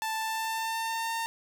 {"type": "tone with pitch glide", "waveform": "sawtooth", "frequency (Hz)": [882, 911], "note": ["A5", "A#5"], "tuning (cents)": [4, -40], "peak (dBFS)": -26, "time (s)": [0.02, 1.26], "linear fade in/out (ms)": 0, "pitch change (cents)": 56, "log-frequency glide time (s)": [0.16, 1.13], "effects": []}